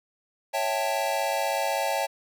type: chord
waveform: square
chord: A dominant seventh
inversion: first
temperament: equal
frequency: 554.4 / 659.3 / 784 / 880 Hz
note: C#5 / E5 / G5 / A5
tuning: 0 / 0 / 0 / 0 cents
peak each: -31 dBFS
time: 0.53-2.07 s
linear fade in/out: 20 ms
effects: none